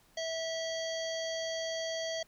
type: harmonic tone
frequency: 652 Hz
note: E5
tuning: 19 cents flat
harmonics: 1 / 3 / 5 / 7 / 9 / 10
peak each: -35 / -43 / -42 / -43 / -47 / -50 dBFS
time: 0.17-2.23 s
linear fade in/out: 5 ms
effects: pink hiss -65 dBFS RMS until 2.27 s